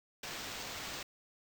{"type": "noise with sample-and-hold", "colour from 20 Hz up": "violet", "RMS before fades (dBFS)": -43, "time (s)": [0.23, 1.03], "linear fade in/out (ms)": 5, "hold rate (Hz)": 11025, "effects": []}